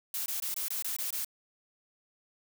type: noise bursts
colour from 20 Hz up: blue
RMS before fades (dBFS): -34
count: 8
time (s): 0.14-1.247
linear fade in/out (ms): 2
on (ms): 120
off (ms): 21
effects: none